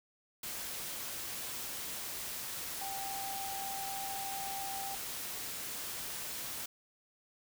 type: tone in noise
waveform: sine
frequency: 784 Hz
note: G5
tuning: in tune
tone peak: -40 dBFS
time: 2.81-4.95 s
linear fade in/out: 5 ms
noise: white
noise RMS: -41 dBFS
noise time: 0.43-6.66 s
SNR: -2 dB
effects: none